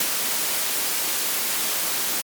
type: noise with ADSR envelope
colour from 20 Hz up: white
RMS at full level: -20 dBFS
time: 0-2.22 s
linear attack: 4 ms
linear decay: 42 ms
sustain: -4 dB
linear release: 23 ms
effects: high-pass 200 Hz 12 dB/octave + MP3 96 kbps